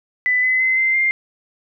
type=tone with pitch steps; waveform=sine; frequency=1997 / 2024 / 2051 / 2078 / 2106 Hz; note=B6 / B6 / C7 / C7 / C7; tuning=+19 / +42 / -35 / -12 / +11 cents; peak=-14 dBFS; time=0.26-1.11 s; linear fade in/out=0 ms; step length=170 ms; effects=none